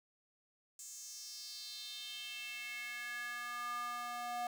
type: tone with high-pass filter sweep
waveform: square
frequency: 241.4 Hz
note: B3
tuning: 39 cents flat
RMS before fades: -44 dBFS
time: 0.79-4.47 s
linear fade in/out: 2 ms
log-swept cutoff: 7300 to 770 Hz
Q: 4.2
effects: none